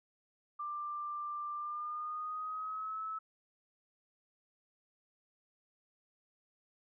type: tone with pitch glide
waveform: sine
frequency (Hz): 1185 to 1299.7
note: D6 to E6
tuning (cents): +15 to -25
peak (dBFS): -37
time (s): 0.59-3.19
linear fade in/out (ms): 10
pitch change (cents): +160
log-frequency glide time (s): 1.55-3.01
effects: none